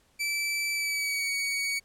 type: tone with pitch glide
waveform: sawtooth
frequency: 2320 to 2246 Hz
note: D7 to C#7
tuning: -22 to +22 cents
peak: -24 dBFS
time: 0.19-1.8 s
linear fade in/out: 20 ms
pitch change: -56 cents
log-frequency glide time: 0.73-1.28 s
effects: pink hiss -65 dBFS RMS until 1.84 s + low-pass 12000 Hz 12 dB/octave